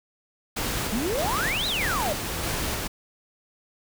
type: noise with tremolo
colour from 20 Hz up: pink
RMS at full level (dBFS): -28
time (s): 0.56-2.88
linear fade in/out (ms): 10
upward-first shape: square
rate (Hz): 1.6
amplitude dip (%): 25
type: exponential two-way sweep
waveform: sine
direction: up then down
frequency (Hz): 196 to 4124 to 565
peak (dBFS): -25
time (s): 0.92-2.13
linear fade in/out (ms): 5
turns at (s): 1.67
effects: none